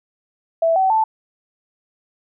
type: tone with pitch steps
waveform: sine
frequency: 659.3 / 761.7 / 880.1 Hz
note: E5 / G5 / A5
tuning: 0 / -50 / 0 cents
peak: -13 dBFS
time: 0.62-1.04 s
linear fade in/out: 5 ms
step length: 140 ms
effects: none